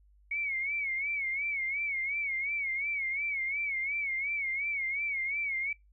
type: tone with vibrato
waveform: sine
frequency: 2217 Hz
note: C#7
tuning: in tune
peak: -30 dBFS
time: 0.31-5.73 s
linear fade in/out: 5 ms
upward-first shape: sine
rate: 2.8 Hz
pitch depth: 100 cents each way
effects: noise-tail reverb RT60 0.2 s tail -24 dB re dry + added 50 Hz sine -59 dBFS peak until 5.92 s